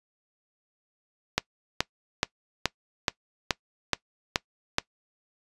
click train, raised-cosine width 0.2 ms, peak -4 dBFS, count 9, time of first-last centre 1.38-4.784 s, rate 2.35 Hz, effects noise-tail reverb RT60 0.1 s tail -22 dB re dry + resampled to 24000 Hz

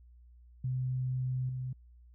sine tone with level steps, 128.2 Hz, C3, 35 cents flat, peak -30 / -34 dBFS, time 0.64-1.73 s, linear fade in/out 5 ms, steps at 1.49 s, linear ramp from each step 2 ms, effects added 60 Hz sine -54 dBFS peak until 2.14 s

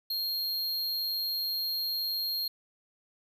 square tone, 4233 Hz, C8, 19 cents sharp, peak -30 dBFS, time 0.1-2.48 s, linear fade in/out 5 ms, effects none

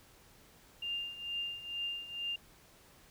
sine tone with tremolo, 2800 Hz, F7, 4 cents sharp, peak -33 dBFS, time 0.82-2.36 s, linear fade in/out 5 ms, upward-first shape triangle, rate 2.2 Hz, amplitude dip 80%, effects pink hiss -61 dBFS RMS until 3.1 s

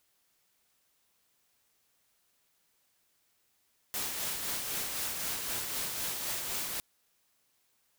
white noise with tremolo, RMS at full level -34 dBFS, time 3.94-6.8 s, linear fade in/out 0 ms, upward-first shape sine, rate 3.9 Hz, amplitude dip 35%, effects white hiss -73 dBFS RMS until 7.98 s

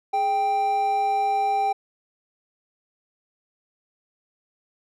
triangle tone pair together, 419.1 / 787 Hz, G#4 / G5, +16 / +7 cents, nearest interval major seventh, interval 1091 cents, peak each -30 / -18 dBFS, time 0.13-1.73 s, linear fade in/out 10 ms, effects none

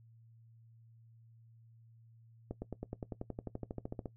accelerating click train, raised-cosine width 2 ms, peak -26 dBFS, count 19, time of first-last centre 2.51-4.058 s, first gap 110 ms, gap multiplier 0.97, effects noise-tail reverb RT60 0.1 s tail -17 dB re dry + added 114 Hz sine -58 dBFS peak until 4.16 s

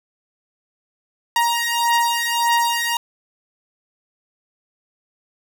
sawtooth beating tone pair, 939 / 940.7 Hz, A#5 / A#5, +12 / +15 cents, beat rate 1.7 Hz, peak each -16 dBFS, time 1.36-2.97 s, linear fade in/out 2 ms, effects none

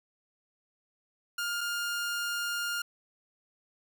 sawtooth tone pair in turn, 1410 / 1410 Hz, F6 / F6, +16 / +16 cents, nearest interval unison, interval 0 cents, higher neither, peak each -27 dBFS, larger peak neither, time 1.38-1.61 / 1.61-2.82 s, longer second, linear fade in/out 5 ms, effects none

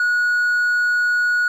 sine tone with hard clipping, 1457 Hz, F#6, 27 cents flat, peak -16 dBFS, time 0-1.48 s, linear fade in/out 2 ms, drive 2 dB, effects none

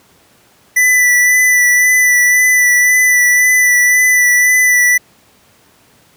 square tone with vibrato, 1982 Hz, B6, 6 cents sharp, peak -8 dBFS, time 0.76-4.98 s, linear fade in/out 10 ms, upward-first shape sine, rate 1.9 Hz, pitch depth 19 cents each way, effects pink hiss -49 dBFS RMS until 6.16 s + high-pass 100 Hz 12 dB/octave

